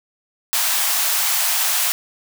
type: high-pass noise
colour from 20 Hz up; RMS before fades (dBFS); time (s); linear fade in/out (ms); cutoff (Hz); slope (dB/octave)
white; -19; 0.53-1.92; 0; 630; 96
effects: none